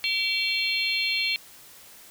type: tone cluster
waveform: sine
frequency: 2290 / 2719 / 3203 / 3503 / 4226 Hz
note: D7 / F7 / G7 / A7 / C8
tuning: -44 / -47 / +37 / -8 / +16 cents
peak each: -28 / -29 / -33 / -34 / -28 dBFS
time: 0.04-1.36 s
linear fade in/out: 0 ms
effects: white hiss -49 dBFS RMS until 2.1 s